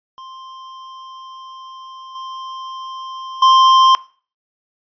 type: tone with level steps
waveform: square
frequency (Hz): 1049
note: C6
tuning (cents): +4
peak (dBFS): -34 / -28 / -8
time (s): 0.18-3.95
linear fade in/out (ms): 0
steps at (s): 2.15 / 3.42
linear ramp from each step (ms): 5
effects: noise-tail reverb RT60 0.4 s tail -20 dB re dry + resampled to 11025 Hz